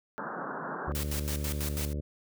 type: band-pass noise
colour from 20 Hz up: white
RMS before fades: -37 dBFS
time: 0.18-0.92 s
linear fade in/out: 0 ms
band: 140 to 1600 Hz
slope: 96 dB/octave
type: harmonic tone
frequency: 73.5 Hz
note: D2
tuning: 2 cents sharp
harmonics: 1 / 2 / 3 / 4 / 5 / 6 / 7 / 8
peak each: -32 / -38 / -42 / -44 / -46 / -48 / -49 / -50 dBFS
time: 0.87-2.01 s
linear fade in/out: 10 ms
type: noise with tremolo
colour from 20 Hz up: white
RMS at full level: -36 dBFS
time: 0.95-1.93 s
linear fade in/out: 0 ms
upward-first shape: square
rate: 6.1 Hz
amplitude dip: 75%
effects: none